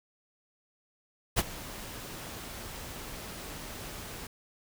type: noise with ADSR envelope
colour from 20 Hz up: pink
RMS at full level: -24 dBFS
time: 1.36-4.27 s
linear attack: 26 ms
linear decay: 34 ms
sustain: -18 dB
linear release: 3 ms
effects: none